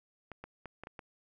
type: clicks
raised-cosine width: 0.5 ms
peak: -29 dBFS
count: 6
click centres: 0.317 / 0.44 / 0.657 / 0.836 / 0.871 / 0.992 s
effects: none